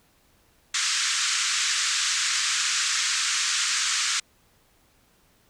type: band-pass noise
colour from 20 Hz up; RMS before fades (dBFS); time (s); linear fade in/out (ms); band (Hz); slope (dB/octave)
white; -25; 0.74-4.2; 5; 1200 to 7800; 48
effects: pink hiss -62 dBFS RMS until 5.49 s